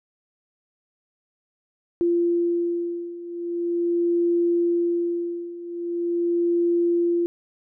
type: beating tone pair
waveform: sine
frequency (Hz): 344 / 344.42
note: F4 / F4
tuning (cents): -26 / -24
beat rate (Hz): 0.42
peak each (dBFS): -25 / -22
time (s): 2.01-7.26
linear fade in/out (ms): 0
effects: none